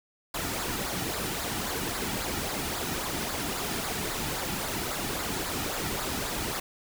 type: noise with flanger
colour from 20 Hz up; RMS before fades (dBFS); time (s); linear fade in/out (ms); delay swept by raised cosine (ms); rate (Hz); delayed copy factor
pink; -32; 0.34-6.6; 5; 0.33 to 1.93; 3.7; -0.55
effects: none